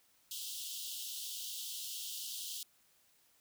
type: high-pass noise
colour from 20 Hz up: pink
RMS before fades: -43 dBFS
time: 0.31-2.63 s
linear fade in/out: 2 ms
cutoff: 2900 Hz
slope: 96 dB/octave
effects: white hiss -70 dBFS RMS until 3.4 s